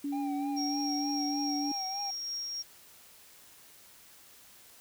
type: tone with pitch glide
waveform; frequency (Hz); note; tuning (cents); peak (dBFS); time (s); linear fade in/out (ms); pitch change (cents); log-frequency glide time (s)
sine; 284.9 to 288.7; C#4 to D4; +48 to -30; -31; 0.04-1.72; 5; +22; 0.43-0.81
type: tone with vibrato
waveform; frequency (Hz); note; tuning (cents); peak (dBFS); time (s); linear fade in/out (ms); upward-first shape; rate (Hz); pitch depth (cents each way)
triangle; 784; G5; 0; -35; 0.12-2.11; 10; triangle; 3.3; 73
type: tone with tremolo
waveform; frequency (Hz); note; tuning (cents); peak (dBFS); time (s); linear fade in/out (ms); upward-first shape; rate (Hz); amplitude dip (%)
sine; 5588; F8; 0; -33; 0.56-2.63; 20; triangle; 3.5; 25
effects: white hiss -56 dBFS RMS until 4.8 s